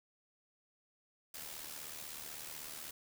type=noise with amplitude modulation; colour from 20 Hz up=white; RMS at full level=-44 dBFS; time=1.34-2.91 s; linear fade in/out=5 ms; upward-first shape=sine; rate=76.1 Hz; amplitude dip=60%; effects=none